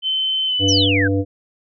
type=tone with pitch glide; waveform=sine; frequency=3069 to 2994 Hz; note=G7 to F#7; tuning=-37 to +20 cents; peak=-17 dBFS; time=0.02-0.88 s; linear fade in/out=50 ms; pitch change=-43 cents; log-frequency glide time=0.47-0.55 s
type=harmonic tone; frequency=98 Hz; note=G2; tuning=in tune; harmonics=1 / 3 / 5 / 7; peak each=-19 / -19 / -22 / -35 dBFS; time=0.59-1.25 s; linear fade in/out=50 ms
type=exponential sweep; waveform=sine; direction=down; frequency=6280 to 1480 Hz; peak=-17 dBFS; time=0.68-1.08 s; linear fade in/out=10 ms
effects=none